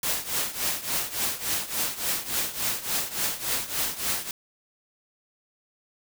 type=noise with tremolo; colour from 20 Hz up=white; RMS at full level=-25 dBFS; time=0.03-4.31 s; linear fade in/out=2 ms; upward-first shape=triangle; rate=3.5 Hz; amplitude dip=85%; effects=none